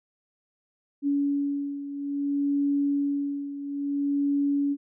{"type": "beating tone pair", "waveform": "sine", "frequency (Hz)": [283.2, 283.79], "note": ["C#4", "C#4"], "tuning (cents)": [37, 41], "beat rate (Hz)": 0.59, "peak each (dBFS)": [-25, -30], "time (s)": [1.02, 4.77], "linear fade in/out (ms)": 50, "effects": []}